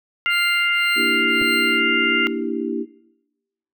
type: harmonic tone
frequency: 698.5 Hz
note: F5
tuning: in tune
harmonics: 2 / 3 / 4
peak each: -22 / -20 / -22 dBFS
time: 0.26-2.27 s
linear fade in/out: 0 ms
type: tone with tremolo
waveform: sawtooth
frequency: 4171 Hz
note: C8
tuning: 6 cents flat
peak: -24 dBFS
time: 0.29-1.83 s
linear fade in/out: 50 ms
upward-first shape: triangle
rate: 1.8 Hz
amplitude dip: 100%
type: chord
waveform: sine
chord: E half-diminished seventh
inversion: second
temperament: equal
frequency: 233.1 / 293.7 / 329.6 / 392 Hz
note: Bb3 / D4 / E4 / G4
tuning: 0 / 0 / 0 / 0 cents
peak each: -27 dBFS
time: 0.95-2.86 s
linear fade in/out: 50 ms
type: clicks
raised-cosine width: 2 ms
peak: -20 dBFS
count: 2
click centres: 1.413 / 1.421 s
effects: noise-tail reverb RT60 1.0 s tail -21 dB re dry